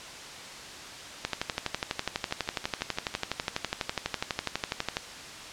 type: two click trains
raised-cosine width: 0.2 ms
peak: -10 / -20 dBFS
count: 46 / 6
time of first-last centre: 1.25-4.969 / 2.31-3.141 s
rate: 12.1 / 6.02 Hz
effects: white hiss -42 dBFS RMS until 5.52 s + low-pass 6000 Hz 12 dB/octave